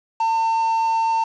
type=tone; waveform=triangle; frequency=902 Hz; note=A5; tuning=43 cents sharp; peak=-15 dBFS; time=0.2-1.24 s; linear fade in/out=5 ms; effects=resampled to 16000 Hz + 7-bit